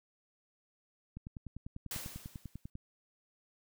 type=click train; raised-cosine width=5 ms; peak=-31 dBFS; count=17; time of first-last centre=1.17-2.754 s; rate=10.1 Hz
type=noise with exponential decay; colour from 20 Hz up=white; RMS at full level=-39 dBFS; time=1.91-2.7 s; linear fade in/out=2 ms; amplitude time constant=170 ms
effects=none

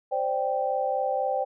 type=chord; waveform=sine; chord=C suspended second; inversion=none; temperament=equal; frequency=523.3 / 587.3 / 784 Hz; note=C5 / D5 / G5; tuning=0 / 0 / 0 cents; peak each=-28 / -30 / -27 dBFS; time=0.11-1.45 s; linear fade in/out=20 ms; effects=none

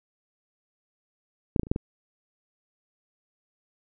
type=clicks; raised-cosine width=3 ms; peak=-11 / -8 / -20 / -27 / -9 / -15 dBFS; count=6; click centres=1.562 / 1.596 / 1.633 / 1.669 / 1.715 / 1.761 s; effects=none

